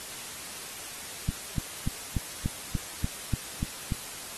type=click train; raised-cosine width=5 ms; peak=-15 dBFS; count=10; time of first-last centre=1.29-3.922 s; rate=3.42 Hz; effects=white hiss -40 dBFS RMS until 4.37 s + AAC 32 kbps